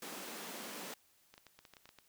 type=high-pass noise; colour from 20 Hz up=pink; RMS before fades=-46 dBFS; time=0.02-0.94 s; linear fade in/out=2 ms; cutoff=190 Hz; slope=48 dB/octave
type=clicks; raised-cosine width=0.2 ms; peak=-37 dBFS; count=10; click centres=1.34 / 1.379 / 1.467 / 1.59 / 1.652 / 1.737 / 1.768 / 1.856 / 1.891 / 1.987 s
effects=white hiss -70 dBFS RMS until 2.08 s